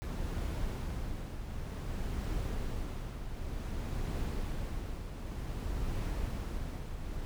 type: noise with tremolo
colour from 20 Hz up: brown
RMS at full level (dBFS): -34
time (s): 0.02-7.25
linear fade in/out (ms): 0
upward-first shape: triangle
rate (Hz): 0.54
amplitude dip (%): 55
effects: none